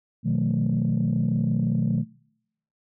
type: chord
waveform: sine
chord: B dominant seventh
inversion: none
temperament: equal with one note detuned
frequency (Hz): 123.47 / 155.56 / 181.19 / 220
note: B2 / D#3 / F#3 / A3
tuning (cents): 0 / 0 / -36 / 0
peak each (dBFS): -25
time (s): 0.23-2.05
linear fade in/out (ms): 50
effects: noise-tail reverb RT60 0.8 s tail -26 dB re dry + tanh soft clip ceiling -15 dBFS